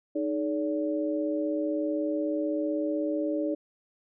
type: tone cluster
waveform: sine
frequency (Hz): 308.3 / 424.3 / 573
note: D#4 / G#4 / D5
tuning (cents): -16 / +37 / -43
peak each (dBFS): -28 / -35 / -31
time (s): 0.15-3.55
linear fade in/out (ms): 10
effects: none